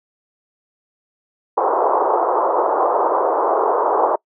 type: band-pass noise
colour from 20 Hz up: white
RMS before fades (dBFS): -17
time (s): 1.57-4.16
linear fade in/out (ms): 10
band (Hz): 360 to 1100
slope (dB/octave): 48
effects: noise-tail reverb RT60 0.1 s tail -25 dB re dry